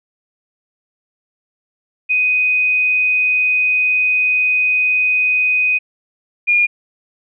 sine tone pair in turn, 2499 / 2425 Hz, D#7 / D#7, +7 / -45 cents, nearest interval minor second, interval 52 cents, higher first, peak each -12 / -10 dBFS, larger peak second, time 2.09-5.79 / 6.47-6.67 s, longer first, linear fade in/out 20 ms, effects none

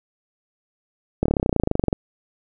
slowing click train, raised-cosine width 2 ms, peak -5 dBFS, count 21, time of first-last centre 1.23-1.929 s, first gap 26 ms, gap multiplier 1.03, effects none

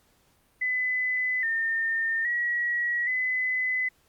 sine tone with pitch steps, 2009 / 1815 / 1916 / 2016 Hz, B6 / A#6 / A#6 / B6, +29 / -47 / +47 / +35 cents, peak -24 dBFS, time 0.61-3.89 s, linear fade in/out 10 ms, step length 820 ms, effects pink hiss -65 dBFS RMS until 4.08 s + Opus 48 kbps

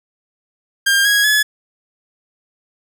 sawtooth tone with pitch steps, 1603 / 1653.8 / 1706.2 Hz, G6 / G#6 / G#6, +38 / -8 / +46 cents, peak -8 dBFS, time 0.86-1.43 s, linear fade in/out 10 ms, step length 190 ms, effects none

